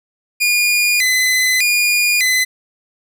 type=tone with vibrato; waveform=sawtooth; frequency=2217 Hz; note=C#7; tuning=in tune; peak=-9 dBFS; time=0.4-2.45 s; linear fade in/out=20 ms; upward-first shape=square; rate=0.83 Hz; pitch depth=160 cents each way; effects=none